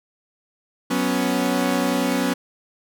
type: chord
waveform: sawtooth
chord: F# suspended fourth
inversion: none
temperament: equal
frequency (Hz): 185 / 246.9 / 277.2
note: F#3 / B3 / C#4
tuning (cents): 0 / 0 / 0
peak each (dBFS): -22 / -19 / -19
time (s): 0.9-2.34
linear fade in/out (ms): 10
effects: none